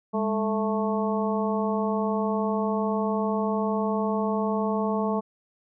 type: harmonic tone with a mistuned harmonic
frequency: 219.7 Hz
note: A3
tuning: 2 cents flat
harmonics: 1 / 2 / 3 / 4 / 5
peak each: -26 / -29 / -31 / -32 / -33 dBFS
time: 0.13-5.21 s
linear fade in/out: 20 ms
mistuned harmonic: 1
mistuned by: -110 cents
effects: none